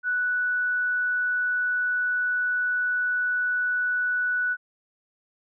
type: tone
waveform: sine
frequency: 1480 Hz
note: F#6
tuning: in tune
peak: -22 dBFS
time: 0.03-4.57 s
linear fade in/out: 50 ms
effects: none